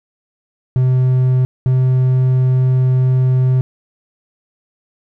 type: tone pair in turn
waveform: triangle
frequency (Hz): 128.2 / 128.73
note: C3 / C3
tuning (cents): -35 / -28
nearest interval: unison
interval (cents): 7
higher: second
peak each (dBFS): -8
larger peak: neither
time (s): 0.76-1.45 / 1.66-3.61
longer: second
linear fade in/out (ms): 0
effects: none